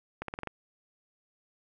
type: accelerating click train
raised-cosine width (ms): 0.5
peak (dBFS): -20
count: 6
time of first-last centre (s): 0.22-0.473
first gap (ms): 63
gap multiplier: 0.89
effects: none